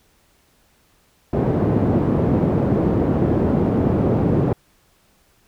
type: band-pass noise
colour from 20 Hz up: pink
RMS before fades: -18 dBFS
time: 1.33-4.53 s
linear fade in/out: 2 ms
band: 120 to 420 Hz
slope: 12 dB/octave
effects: pink hiss -59 dBFS RMS until 5.47 s